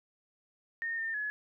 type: tone with pitch steps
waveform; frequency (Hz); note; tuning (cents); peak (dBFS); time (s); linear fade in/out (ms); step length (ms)
sine; 1836 / 1809 / 1698; A#6 / A6 / G#6; -27 / +48 / +38; -32; 0.82-1.3; 0; 160
effects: none

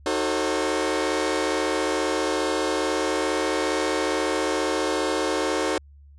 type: chord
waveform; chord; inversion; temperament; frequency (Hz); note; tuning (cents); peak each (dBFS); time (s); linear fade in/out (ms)
sawtooth; D# diminished seventh; none; just; 311.1 / 373.4 / 448 / 537.6; D#4 / F#4 / A4 / C5; 0 / +16 / +31 / +47; -24; 0.06-5.78; 2
effects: added 71 Hz sine -46 dBFS peak until 6.18 s + resampled to 22050 Hz

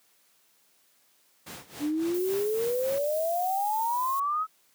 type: noise with tremolo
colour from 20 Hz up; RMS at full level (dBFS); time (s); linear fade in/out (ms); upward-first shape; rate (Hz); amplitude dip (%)
pink; -40; 1.46-2.99; 10; sine; 3.6; 85
type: exponential sweep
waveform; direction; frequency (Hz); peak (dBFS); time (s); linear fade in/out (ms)
sine; up; 288 to 1300; -25; 1.79-4.47; 50
type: noise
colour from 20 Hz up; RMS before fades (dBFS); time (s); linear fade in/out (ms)
violet; -39; 2.14-4.2; 5
effects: white hiss -65 dBFS RMS until 4.74 s + high-pass 150 Hz 12 dB/octave

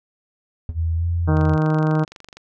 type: tone with exponential decay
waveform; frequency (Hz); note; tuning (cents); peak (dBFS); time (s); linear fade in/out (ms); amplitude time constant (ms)
triangle; 82.41; E2; 0; -17; 0.69-0.79; 0; 21
type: tone with pitch glide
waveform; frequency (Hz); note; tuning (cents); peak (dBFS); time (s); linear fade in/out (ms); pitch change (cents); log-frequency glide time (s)
sine; 82.3 to 85.5; E2 to F2; -2 to -36; -18; 0.74-1.58; 50; +66; 0.96-1.05
type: harmonic tone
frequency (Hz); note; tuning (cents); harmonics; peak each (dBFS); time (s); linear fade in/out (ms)
155.56; D#3; 0; 1 / 2 / 3 / 4 / 5 / 6 / 7 / 8 / 9 / 10; -17 / -23 / -27 / -29 / -31 / -33 / -34 / -35 / -36 / -37; 1.27-2.05; 20
type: click train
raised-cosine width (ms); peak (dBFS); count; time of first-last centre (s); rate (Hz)
0.2; -23; 25; 1.37-2.37; 24
effects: none

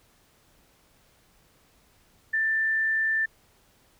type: tone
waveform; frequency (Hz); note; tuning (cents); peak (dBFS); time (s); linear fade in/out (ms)
sine; 1775; A6; +15; -22; 2.33-3.26; 10
effects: pink hiss -62 dBFS RMS until 3.99 s

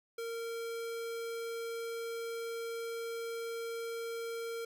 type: tone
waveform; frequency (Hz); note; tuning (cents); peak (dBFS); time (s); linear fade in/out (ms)
square; 461; A#4; -19; -38; 0.18-4.65; 5
effects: none

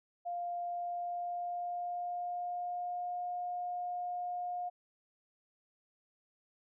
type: tone with pitch glide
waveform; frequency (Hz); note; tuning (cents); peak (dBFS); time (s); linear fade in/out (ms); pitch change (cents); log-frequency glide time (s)
sine; 700 to 713.1; F5 to F5; +4 to +36; -35; 0.25-4.7; 20; +32; 0.62-3.21
effects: none

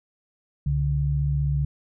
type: tone pair together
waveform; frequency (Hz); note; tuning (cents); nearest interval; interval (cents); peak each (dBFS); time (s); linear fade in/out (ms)
sine; 67.6 / 142.83; C#2 / D3; -43 / -48; octave + minor second; 1295; -25 / -22; 0.66-1.65; 5
effects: none

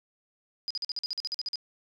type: tone bursts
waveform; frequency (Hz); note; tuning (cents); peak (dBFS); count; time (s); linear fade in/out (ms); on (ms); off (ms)
sine; 4940; D#8; -13; -29; 13; 0.68-1.557; 0; 25; 46
effects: none

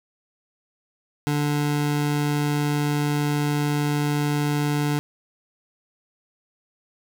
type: tone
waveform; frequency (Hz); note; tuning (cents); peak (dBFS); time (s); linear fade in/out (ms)
25% pulse; 146.83; D3; 0; -17; 1.27-4.99; 0
effects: none

